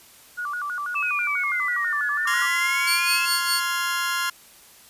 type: tone with vibrato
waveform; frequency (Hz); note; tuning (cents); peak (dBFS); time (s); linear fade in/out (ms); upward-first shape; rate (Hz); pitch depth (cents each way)
sine; 1300; E6; -24; -26; 0.37-2.47; 20; square; 6.1; 190
type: exponential two-way sweep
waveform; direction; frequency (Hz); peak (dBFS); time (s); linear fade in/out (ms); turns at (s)
sine; down then up; 2651 to 1694 to 2651; -23; 0.95-3.26; 10; 2.08
type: chord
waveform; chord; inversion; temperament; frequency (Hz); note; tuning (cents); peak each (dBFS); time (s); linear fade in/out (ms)
sawtooth; F minor; second; just; 1047.7 / 1396.9 / 1676.3; C6 / F6 / Ab6; +2 / 0 / +16; -24 / -22 / -26; 2.27-4.3; 5
type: tone with tremolo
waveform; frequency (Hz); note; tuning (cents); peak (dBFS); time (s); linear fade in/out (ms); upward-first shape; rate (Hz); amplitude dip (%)
sawtooth; 4435; C#8; 0; -18; 2.87-3.6; 5; sine; 4.9; 85
effects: white hiss -50 dBFS RMS until 4.89 s + resampled to 32000 Hz